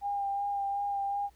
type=tone with vibrato; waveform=sine; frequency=802 Hz; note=G5; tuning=39 cents sharp; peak=-29 dBFS; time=0.01-1.3 s; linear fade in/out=50 ms; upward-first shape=sine; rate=2.7 Hz; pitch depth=18 cents each way; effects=added 60 Hz sine -61 dBFS peak until 1.35 s + pink hiss -67 dBFS RMS until 1.35 s